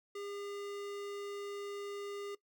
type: tone with notch filter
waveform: square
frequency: 404.5 Hz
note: G#4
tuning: 46 cents flat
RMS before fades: -43 dBFS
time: 0.15-2.35 s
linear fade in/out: 5 ms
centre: 12000 Hz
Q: 0.93
effects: noise-tail reverb RT60 0.1 s tail -18 dB re dry